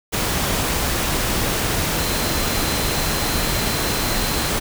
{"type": "tone in noise", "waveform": "sine", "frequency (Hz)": 4100, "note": "C8", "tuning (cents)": -36, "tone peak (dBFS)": -31, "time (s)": [1.98, 4.5], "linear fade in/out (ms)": 20, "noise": "pink", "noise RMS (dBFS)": -21, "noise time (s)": [0.12, 4.6], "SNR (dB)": -13, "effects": []}